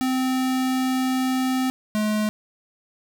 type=tone pair in turn; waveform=square; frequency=258.8 / 213 Hz; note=C4 / G#3; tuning=-19 / +44 cents; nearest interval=minor third; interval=337 cents; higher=first; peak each=-21 dBFS; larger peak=neither; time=0.01-1.7 / 1.95-2.29 s; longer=first; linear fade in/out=0 ms; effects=none